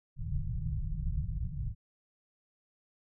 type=low-pass noise; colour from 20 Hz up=pink; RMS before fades=-34 dBFS; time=0.16-1.75 s; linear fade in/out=50 ms; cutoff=170 Hz; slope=96 dB/octave; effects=none